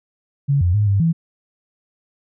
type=tone with pitch steps; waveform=sine; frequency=140.5 / 88.4 / 104.6 / 99.5 / 165 Hz; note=C#3 / F2 / G#2 / G2 / E3; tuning=+24 / +22 / +13 / +26 / +2 cents; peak=-13 dBFS; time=0.48-1.13 s; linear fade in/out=20 ms; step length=130 ms; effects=none